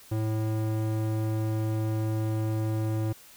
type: tone with band-pass filter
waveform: square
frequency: 109.4 Hz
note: A2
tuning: 9 cents flat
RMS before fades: -28 dBFS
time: 0.11-3.13 s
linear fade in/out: 10 ms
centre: 240 Hz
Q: 0.64
effects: white hiss -52 dBFS RMS until 3.36 s